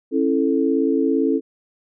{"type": "chord", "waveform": "sine", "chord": "A major", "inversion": "first", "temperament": "equal with one note detuned", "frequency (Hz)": [271.9, 329.6, 440], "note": ["C#4", "E4", "A4"], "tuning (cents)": [-33, 0, 0], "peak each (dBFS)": [-19, -21, -21], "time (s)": [0.11, 1.41], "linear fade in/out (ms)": 50, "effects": []}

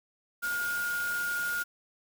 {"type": "tone in noise", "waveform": "sine", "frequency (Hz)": 1427, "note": "F6", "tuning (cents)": 37, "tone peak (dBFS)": -29, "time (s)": [0.42, 1.64], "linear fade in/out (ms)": 20, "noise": "white", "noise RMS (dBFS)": -40, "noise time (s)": [0.42, 1.64], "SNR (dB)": 8, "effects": []}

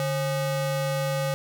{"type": "ring-modulated tone", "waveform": "square", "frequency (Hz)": 342.9, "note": "F4", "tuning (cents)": -32, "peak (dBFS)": -22, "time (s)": [0, 1.34], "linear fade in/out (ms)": 0, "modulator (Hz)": 196, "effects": []}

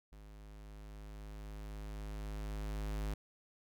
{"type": "tone with level ramp", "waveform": "square", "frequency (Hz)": 51.91, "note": "G#1", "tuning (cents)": 0, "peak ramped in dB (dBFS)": [-53, -36], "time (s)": [0.12, 3.14], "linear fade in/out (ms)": 5, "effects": []}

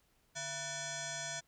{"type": "tone with frequency modulation", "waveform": "sine", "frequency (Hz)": 2600, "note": "E7", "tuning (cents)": -24, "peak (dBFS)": -38, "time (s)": [0.35, 1.41], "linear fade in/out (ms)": 20, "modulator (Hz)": 818, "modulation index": 5.7, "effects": ["pink hiss -73 dBFS RMS until 1.47 s"]}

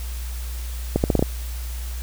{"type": "accelerating click train", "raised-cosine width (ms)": 2, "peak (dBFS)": -4, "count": 6, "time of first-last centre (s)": [0.96, 1.226], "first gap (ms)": 79, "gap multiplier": 0.8, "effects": ["added 60 Hz sine -27 dBFS peak until 2.02 s", "white hiss -40 dBFS RMS until 2.02 s"]}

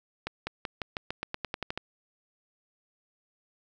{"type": "accelerating click train", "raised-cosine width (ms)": 0.3, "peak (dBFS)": -16, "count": 13, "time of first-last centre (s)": [0.27, 1.776], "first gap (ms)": 200, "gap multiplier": 0.91, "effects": []}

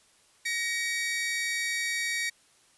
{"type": "tone pair together", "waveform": "sawtooth", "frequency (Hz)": [1881, 2273], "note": ["A#6", "C#7"], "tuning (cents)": [15, 43], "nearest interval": "minor third", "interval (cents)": 328, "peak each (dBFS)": [-27, -28], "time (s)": [0.45, 2.3], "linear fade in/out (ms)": 10, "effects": ["white hiss -62 dBFS RMS until 2.77 s", "resampled to 24000 Hz"]}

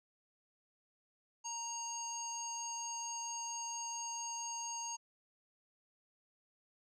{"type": "tone with low-pass filter", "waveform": "square", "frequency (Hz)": 932.3, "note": "A#5", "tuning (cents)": 0, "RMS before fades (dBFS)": -42, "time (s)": [1.44, 4.97], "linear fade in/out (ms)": 20, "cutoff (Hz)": 6400, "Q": 9.9, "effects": []}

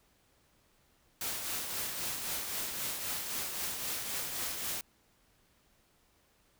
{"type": "noise with tremolo", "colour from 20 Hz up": "white", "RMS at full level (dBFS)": -35, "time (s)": [1.21, 4.81], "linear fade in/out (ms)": 2, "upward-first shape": "triangle", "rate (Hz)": 3.8, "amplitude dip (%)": 45, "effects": ["pink hiss -69 dBFS RMS until 6.59 s"]}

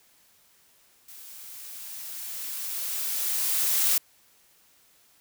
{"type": "noise with level ramp", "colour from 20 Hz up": "blue", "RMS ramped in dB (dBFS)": [-46, -22], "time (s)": [1.08, 3.98], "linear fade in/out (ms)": 5, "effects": ["white hiss -61 dBFS RMS until 5.2 s"]}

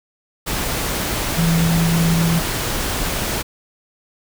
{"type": "tone in noise", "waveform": "sine", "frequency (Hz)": 166.2, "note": "E3", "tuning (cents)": 15, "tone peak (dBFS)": -14, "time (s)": [1.37, 2.4], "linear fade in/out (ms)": 20, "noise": "pink", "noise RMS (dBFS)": -22, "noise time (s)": [0.46, 3.43], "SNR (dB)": 5, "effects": []}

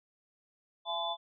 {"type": "tone cluster", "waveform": "sine", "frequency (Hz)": [677, 849, 1022, 3487], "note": ["E5", "G#5", "C6", "A7"], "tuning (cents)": [46, 38, -41, -16], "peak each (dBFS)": [-37, -38, -39, -36], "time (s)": [0.85, 1.17], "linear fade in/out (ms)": 50, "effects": []}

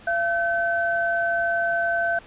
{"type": "tone pair together", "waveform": "sine", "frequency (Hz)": [682, 1531], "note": ["F5", "G6"], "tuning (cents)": [-41, -41], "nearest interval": "octave + major second", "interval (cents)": 1400, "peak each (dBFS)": -23, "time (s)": [0.07, 2.19], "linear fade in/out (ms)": 5, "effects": ["pink hiss -47 dBFS RMS until 2.26 s", "resampled to 8000 Hz"]}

